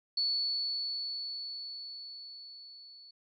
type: tone with level ramp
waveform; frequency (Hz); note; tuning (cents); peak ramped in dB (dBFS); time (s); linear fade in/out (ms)
sine; 4435; C#8; 0; -27 to -51; 0.17-3.11; 5
effects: none